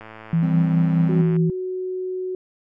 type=click train; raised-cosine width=0.5 ms; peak=-24 dBFS; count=150; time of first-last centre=0.01-1.365 s; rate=110 Hz
type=tone with tremolo; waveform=sine; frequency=165.5 Hz; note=E3; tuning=7 cents sharp; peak=-15 dBFS; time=0.33-1.5 s; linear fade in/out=2 ms; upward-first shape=triangle; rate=5.8 Hz; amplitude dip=25%
type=chord; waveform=triangle; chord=F suspended second; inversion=none; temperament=equal with one note detuned; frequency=170.53 / 196 / 261.6 Hz; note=F3 / G3 / C4; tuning=-41 / 0 / 0 cents; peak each=-24 dBFS; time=0.42-1.22 s; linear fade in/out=10 ms
type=tone; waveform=sine; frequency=370 Hz; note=F#4; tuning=in tune; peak=-24 dBFS; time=1.09-2.35 s; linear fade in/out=2 ms
effects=none